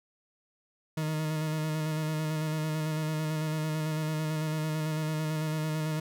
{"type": "tone with vibrato", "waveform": "40% pulse", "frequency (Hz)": 155.56, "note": "D#3", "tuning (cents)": 0, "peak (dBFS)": -28, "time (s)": [0.97, 6], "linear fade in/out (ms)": 5, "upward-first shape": "square", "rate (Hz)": 9, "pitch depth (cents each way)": 20, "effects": []}